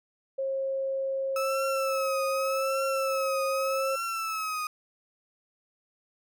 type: tone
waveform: sine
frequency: 538 Hz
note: C5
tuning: 48 cents sharp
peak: -27 dBFS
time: 0.38-3.96 s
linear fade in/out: 10 ms
type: tone with vibrato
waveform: 35% pulse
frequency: 1300 Hz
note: E6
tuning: 24 cents flat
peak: -28 dBFS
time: 1.36-4.67 s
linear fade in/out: 2 ms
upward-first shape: triangle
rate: 0.84 Hz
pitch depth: 84 cents each way
effects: none